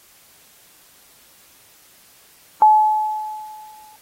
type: tone with exponential decay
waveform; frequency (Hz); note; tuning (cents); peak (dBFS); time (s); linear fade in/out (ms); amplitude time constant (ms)
sine; 858; A5; -44; -6; 2.62-3.96; 1; 290
effects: white hiss -51 dBFS RMS until 4.01 s + AAC 48 kbps